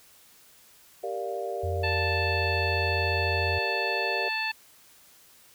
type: chord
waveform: sine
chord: G minor seventh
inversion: none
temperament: equal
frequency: 392 / 466.2 / 587.3 / 698.5 Hz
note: G4 / Bb4 / D5 / F5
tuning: 0 / 0 / 0 / 0 cents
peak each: -35 dBFS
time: 1.03-4.29 s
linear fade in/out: 10 ms
type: tone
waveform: sine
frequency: 86.9 Hz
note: F2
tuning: 8 cents flat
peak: -28 dBFS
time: 1.63-3.59 s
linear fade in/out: 10 ms
type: harmonic tone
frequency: 880 Hz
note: A5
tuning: in tune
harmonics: 1 / 2 / 3 / 4 / 5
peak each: -34 / -32 / -30 / -41 / -36 dBFS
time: 1.83-4.52 s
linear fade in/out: 10 ms
effects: white hiss -56 dBFS RMS until 5.54 s